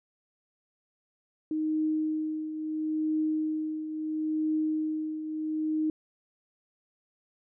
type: tone with tremolo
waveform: sine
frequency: 311.1 Hz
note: D#4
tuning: in tune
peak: -24 dBFS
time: 1.51-5.9 s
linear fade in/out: 2 ms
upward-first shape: triangle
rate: 0.74 Hz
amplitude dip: 65%
effects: none